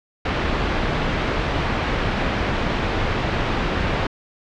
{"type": "low-pass noise", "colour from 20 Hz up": "pink", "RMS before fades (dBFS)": -22, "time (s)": [0.25, 4.07], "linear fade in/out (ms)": 5, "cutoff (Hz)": 2900, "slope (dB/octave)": 12, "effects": ["low-pass 5000 Hz 12 dB/octave"]}